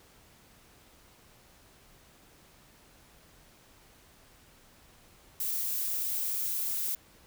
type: noise with high-pass filter sweep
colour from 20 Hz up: violet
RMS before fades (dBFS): -32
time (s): 5.4-6.95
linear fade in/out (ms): 2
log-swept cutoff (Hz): 220 to 960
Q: 1.1
effects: pink hiss -59 dBFS RMS until 7.26 s